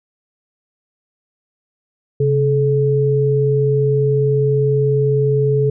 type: tone pair together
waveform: sine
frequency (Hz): 135.2 / 429.7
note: C#3 / A4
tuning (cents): -43 / -41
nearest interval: octave + minor sixth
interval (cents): 2002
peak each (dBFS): -15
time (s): 2.2-5.7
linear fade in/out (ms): 5
effects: none